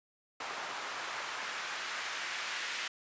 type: noise with band-pass filter sweep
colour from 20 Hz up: white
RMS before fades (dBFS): -39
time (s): 0.4-2.88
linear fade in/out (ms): 5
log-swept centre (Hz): 1000 to 2000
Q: 1.1
effects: resampled to 16000 Hz